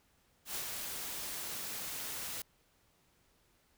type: noise with ADSR envelope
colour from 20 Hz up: white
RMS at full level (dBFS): -38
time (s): 0.45-2.42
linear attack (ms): 99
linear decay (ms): 94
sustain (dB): -3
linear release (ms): 4
effects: pink hiss -71 dBFS RMS until 3.77 s

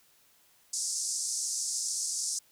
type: band-pass noise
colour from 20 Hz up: pink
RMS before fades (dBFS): -33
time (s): 0.73-2.39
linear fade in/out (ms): 5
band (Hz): 5200 to 9400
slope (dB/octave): 48
effects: white hiss -64 dBFS RMS until 2.51 s

